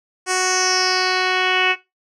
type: tone with low-pass filter sweep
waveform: 10% pulse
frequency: 370 Hz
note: F#4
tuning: in tune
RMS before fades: -18 dBFS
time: 0.26-1.76 s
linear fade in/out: 50 ms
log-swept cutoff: 7800 to 2700 Hz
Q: 5.3
effects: noise-tail reverb RT60 0.2 s tail -17 dB re dry